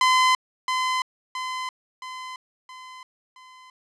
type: tone with echo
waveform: sawtooth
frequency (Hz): 1024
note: C6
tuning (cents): -38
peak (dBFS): -12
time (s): 0.01-0.35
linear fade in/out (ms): 2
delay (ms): 670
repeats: 5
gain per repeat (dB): -6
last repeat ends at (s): 3.7
effects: low-pass 6000 Hz 12 dB/octave